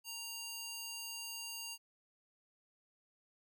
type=tone with high-pass filter; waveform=square; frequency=932 Hz; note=A#5; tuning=1 cent flat; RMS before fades=-45 dBFS; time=0.04-1.78 s; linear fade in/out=50 ms; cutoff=3600 Hz; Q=0.9; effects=none